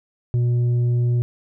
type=tone with tanh clipping; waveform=triangle; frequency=120.9 Hz; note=B2; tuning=36 cents flat; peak=-17 dBFS; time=0.34-1.22 s; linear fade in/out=0 ms; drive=9 dB; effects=none